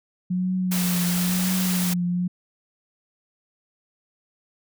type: tone with vibrato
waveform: sine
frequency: 180.6 Hz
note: F#3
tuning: 42 cents flat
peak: -21 dBFS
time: 0.3-2.28 s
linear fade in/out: 10 ms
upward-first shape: triangle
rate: 1 Hz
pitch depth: 50 cents each way
type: noise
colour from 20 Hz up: white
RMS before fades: -28 dBFS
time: 0.71-1.94 s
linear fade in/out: 10 ms
effects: none